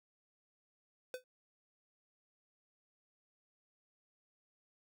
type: tone with exponential decay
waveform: square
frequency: 506 Hz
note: B4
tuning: 42 cents sharp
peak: -37 dBFS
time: 1.14-1.24 s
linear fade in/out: 1 ms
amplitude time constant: 20 ms
effects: none